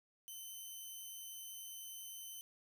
5% pulse tone, 3051 Hz, G7, 48 cents flat, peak -39 dBFS, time 0.28-2.41 s, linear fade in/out 0 ms, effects 12-bit

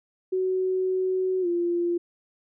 sine tone with pitch glide, 373.3 to 346.3 Hz, F#4 to F4, +15 to -15 cents, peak -22 dBFS, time 0.32-1.98 s, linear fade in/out 10 ms, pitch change -130 cents, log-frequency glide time 1.41-1.47 s, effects none

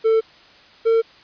triangle tone pair in turn, 445.7 / 453.8 Hz, A4 / A#4, +22 / -47 cents, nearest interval unison, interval 31 cents, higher second, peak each -11 dBFS, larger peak neither, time 0.04-0.21 / 0.85-1.02 s, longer neither, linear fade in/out 20 ms, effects white hiss -48 dBFS RMS until 1.23 s + resampled to 11025 Hz

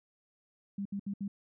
sine tone bursts, 199.4 Hz, G3, 30 cents sharp, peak -33 dBFS, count 4, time 0.78-1.28 s, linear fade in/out 5 ms, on 74 ms, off 68 ms, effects none

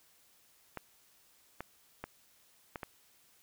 clicks, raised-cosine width 0.5 ms, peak -24 dBFS, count 5, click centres 0.773 / 1.606 / 2.04 / 2.758 / 2.832 s, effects white hiss -66 dBFS RMS until 3.42 s

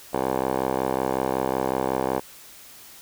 10% pulse tone with band-pass filter, 65.41 Hz, C2, in tune, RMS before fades -25 dBFS, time 0.13-2.2 s, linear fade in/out 10 ms, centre 650 Hz, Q 4.1, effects white hiss -46 dBFS RMS until 3.01 s

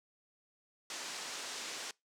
white low-pass noise, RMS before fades -43 dBFS, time 0.9-1.91 s, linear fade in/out 2 ms, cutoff 7300 Hz, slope 24 dB/octave, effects noise-tail reverb RT60 0.2 s tail -24 dB re dry + high-pass 300 Hz 12 dB/octave

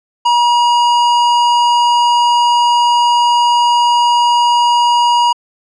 sine tone with hard clipping, 957 Hz, A#5, 45 cents sharp, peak -10 dBFS, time 0.25-5.33 s, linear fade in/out 10 ms, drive 14 dB, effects low-pass 7000 Hz 12 dB/octave

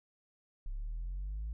sine linear sweep, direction up, 32.41 to 56.1 Hz, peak -34 dBFS, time 0.66-1.53 s, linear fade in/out 0 ms, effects tanh soft clip ceiling -34 dBFS

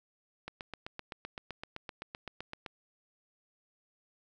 click train, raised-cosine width 0.3 ms, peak -24 dBFS, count 18, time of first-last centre 0.48-2.662 s, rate 7.79 Hz, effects none

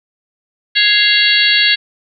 harmonic tone with a mistuned harmonic, 554.4 Hz, C#5, in tune, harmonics 3 / 4 / 5 / 6 / 7 / 8, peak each -16 / -16 / -16 / -16 / -16 / -16 dBFS, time 0.75-1.76 s, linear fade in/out 20 ms, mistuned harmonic 4, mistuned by -98 cents, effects none

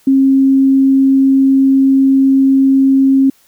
sine tone, 269.2 Hz, C4, 49 cents sharp, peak -6 dBFS, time 0.07-3.3 s, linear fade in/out 5 ms, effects white hiss -51 dBFS RMS until 3.47 s

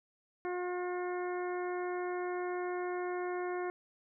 harmonic tone, 358.6 Hz, F4, 46 cents sharp, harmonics 1 / 2 / 3 / 4 / 5 / 6, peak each -35 / -41 / -45 / -47 / -49 / -51 dBFS, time 0.45-3.7 s, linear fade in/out 0 ms, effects none

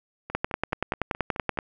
two click trains, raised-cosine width 0.5 ms, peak -9 / -21 dBFS, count 14 / 7, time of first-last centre 0.35-1.588 / 0.3-1.574 s, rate 10.5 / 4.71 Hz, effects none

